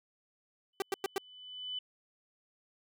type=tone with exponential growth; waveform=sine; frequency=3000 Hz; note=F#7; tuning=23 cents sharp; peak=-34 dBFS; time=0.73-1.79 s; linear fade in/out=5 ms; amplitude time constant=230 ms
type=tone bursts; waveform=sawtooth; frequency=390 Hz; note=G4; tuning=9 cents flat; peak=-26 dBFS; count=4; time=0.8-1.181 s; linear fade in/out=2 ms; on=21 ms; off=99 ms
effects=none